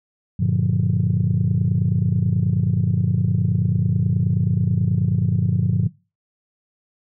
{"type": "chord", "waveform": "sine", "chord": "G minor seventh", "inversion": "none", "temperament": "just", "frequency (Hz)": [98, 117.6, 147, 176.4], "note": ["G2", "Bb2", "D3", "F3"], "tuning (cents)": [0, 16, 2, 18], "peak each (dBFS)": -21, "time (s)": [0.39, 5.88], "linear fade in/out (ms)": 10, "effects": ["noise-tail reverb RT60 0.3 s tail -21 dB re dry", "tanh soft clip ceiling -9 dBFS"]}